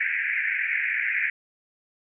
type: band-pass noise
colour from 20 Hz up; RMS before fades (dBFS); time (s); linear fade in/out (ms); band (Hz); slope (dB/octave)
white; -26; 0-1.3; 5; 1600 to 2400; 96
effects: none